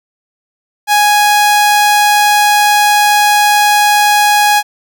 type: tone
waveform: sawtooth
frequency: 830.6 Hz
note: G#5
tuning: in tune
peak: -3 dBFS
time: 0.87-4.63 s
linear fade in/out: 50 ms
effects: none